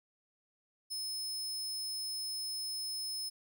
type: tone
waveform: sawtooth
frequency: 5200 Hz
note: E8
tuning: 24 cents flat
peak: -34 dBFS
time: 0.9-3.3 s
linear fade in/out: 20 ms
effects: none